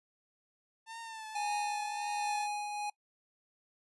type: tone with vibrato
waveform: sawtooth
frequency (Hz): 893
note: A5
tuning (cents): +25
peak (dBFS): -39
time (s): 0.86-2.48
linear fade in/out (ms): 50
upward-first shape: triangle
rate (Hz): 1.8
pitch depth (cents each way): 57
type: tone with tremolo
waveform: square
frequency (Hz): 830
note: G#5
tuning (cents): -1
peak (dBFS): -32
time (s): 1.35-2.9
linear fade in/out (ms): 5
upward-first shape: triangle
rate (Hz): 1.3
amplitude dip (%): 50
effects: noise-tail reverb RT60 0.1 s tail -24 dB re dry + resampled to 24000 Hz